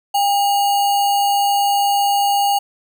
sine tone with sample-and-hold, 804 Hz, G5, 44 cents sharp, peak -13 dBFS, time 0.14-2.59 s, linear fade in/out 10 ms, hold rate 3675 Hz, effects none

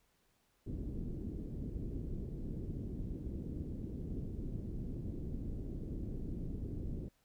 pink low-pass noise, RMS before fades -41 dBFS, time 0.66-7.09 s, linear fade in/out 10 ms, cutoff 350 Hz, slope 24 dB/octave, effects pink hiss -75 dBFS RMS until 7.24 s

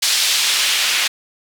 white noise with band-pass filter sweep, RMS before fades -17 dBFS, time 0.02-1.08 s, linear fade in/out 10 ms, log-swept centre 4200 to 2600 Hz, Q 1.1, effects none

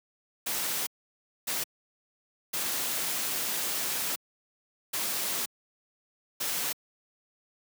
white noise bursts at uneven times, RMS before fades -31 dBFS, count 5, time 0.46-0.87 / 1.47-1.64 / 2.53-4.16 / 4.93-5.46 / 6.4-6.73 s, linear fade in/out 10 ms, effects high-pass 150 Hz 12 dB/octave

